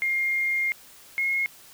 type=tone pair in turn; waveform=sine; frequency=2123 / 2159 Hz; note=C7 / C#7; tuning=+25 / -46 cents; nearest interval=unison; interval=29 cents; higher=second; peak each=-22 dBFS; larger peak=neither; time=0.02-0.72 / 1.18-1.46 s; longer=first; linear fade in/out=0 ms; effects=white hiss -50 dBFS RMS until 1.73 s